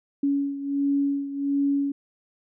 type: beating tone pair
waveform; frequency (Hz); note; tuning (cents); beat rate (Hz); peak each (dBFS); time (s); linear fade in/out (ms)
sine; 280.4 / 281.8; C#4 / C#4; +20 / +29; 1.4; -23 / -28; 0.23-1.92; 5
effects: none